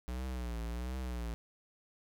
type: tone with vibrato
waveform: square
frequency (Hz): 60.5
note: B1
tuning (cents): -35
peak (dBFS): -37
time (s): 0.08-1.34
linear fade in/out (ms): 0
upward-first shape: triangle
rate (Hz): 1.4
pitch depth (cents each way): 130
effects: none